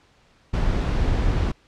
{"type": "noise", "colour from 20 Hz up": "brown", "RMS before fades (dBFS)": -21, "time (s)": [0.53, 1.52], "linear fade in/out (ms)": 10, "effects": ["pink hiss -58 dBFS RMS until 1.67 s", "low-pass 5000 Hz 12 dB/octave"]}